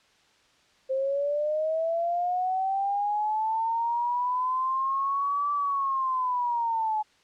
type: linear two-way sweep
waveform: sine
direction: up then down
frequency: 523.3 to 1162 to 848 Hz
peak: -24 dBFS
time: 0.89-7.03 s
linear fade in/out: 20 ms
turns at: 5.52 s
effects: white hiss -62 dBFS RMS until 7.23 s + low-pass 5000 Hz 12 dB/octave